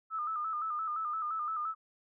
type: tone with vibrato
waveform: sine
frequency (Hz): 1260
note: D#6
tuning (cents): +21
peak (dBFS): -32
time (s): 0.1-1.75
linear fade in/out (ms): 50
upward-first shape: square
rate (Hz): 5.8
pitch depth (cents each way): 64
effects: none